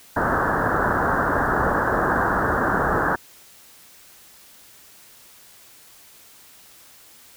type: low-pass noise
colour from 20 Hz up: white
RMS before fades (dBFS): -21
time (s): 0.16-3.16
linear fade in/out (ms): 10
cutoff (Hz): 1700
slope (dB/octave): 96
effects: white hiss -49 dBFS RMS until 7.36 s